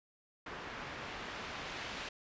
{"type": "noise with low-pass filter sweep", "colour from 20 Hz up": "white", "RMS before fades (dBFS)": -44, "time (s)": [0.46, 2.09], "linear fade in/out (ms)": 5, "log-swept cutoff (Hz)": [1700, 3200], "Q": 0.72, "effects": ["resampled to 16000 Hz"]}